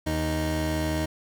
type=tone pair together; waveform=25% pulse; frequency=79.51 / 311.5 Hz; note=D#2 / D#4; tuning=+38 / +2 cents; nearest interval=2 octaves; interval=2364 cents; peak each=-24 dBFS; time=0.06-1.06 s; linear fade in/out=10 ms; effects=none